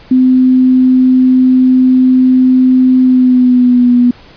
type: tone with pitch glide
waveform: sine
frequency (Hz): 256.4 to 244.5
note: C4 to B3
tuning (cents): -35 to -17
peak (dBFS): -4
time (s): 0.11-4.11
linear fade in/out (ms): 5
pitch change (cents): -82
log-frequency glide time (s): 3.02-3.92
effects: pink hiss -39 dBFS RMS until 4.36 s + resampled to 11025 Hz